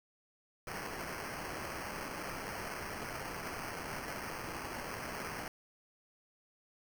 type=noise with sample-and-hold; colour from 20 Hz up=blue; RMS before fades=-42 dBFS; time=0.67-5.48 s; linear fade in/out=2 ms; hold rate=3675 Hz; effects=none